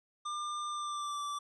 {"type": "tone with pitch glide", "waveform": "square", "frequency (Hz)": [1198, 1163.9], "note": ["D6", "D6"], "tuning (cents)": [34, -16], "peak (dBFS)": -36, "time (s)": [0.25, 1.39], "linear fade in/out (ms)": 10, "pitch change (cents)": -50, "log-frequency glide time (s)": [0.68, 1.23], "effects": ["resampled to 22050 Hz"]}